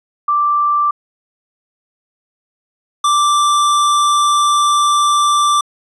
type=tone pair in turn; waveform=sine / square; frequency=1174.7 / 1174.7 Hz; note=D6 / D6; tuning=0 / 0 cents; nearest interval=unison; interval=0 cents; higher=neither; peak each=-11 / -11 dBFS; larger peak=neither; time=0.28-0.91 / 3.04-5.61 s; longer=second; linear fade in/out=5 ms; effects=resampled to 24000 Hz